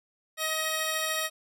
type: tone pair together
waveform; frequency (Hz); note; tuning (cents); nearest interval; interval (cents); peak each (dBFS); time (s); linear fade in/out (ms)
10% pulse; 632 / 1882.4; D#5 / A#6; +27 / +16; octave + perfect fifth; 1889; -21 / -23; 0.37-1.3; 50
effects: none